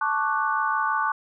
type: chord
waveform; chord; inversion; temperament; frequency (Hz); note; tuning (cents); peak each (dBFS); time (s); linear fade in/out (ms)
sine; D major seventh; second; equal with one note detuned; 880 / 1108.7 / 1174.7 / 1485.1; A5 / C#6 / D6 / F#6; 0 / 0 / 0 / +6; -27; 0.01-1.12; 5
effects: none